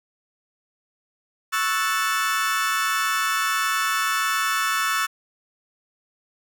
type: chord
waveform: 35% pulse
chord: F# minor seventh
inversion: second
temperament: equal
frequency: 1108.7 / 1318.5 / 1480 / 1760 Hz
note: C#6 / E6 / F#6 / A6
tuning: 0 / 0 / 0 / 0 cents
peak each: -26 / -23 / -27 / -25 dBFS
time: 1.52-5.07 s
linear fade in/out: 20 ms
effects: none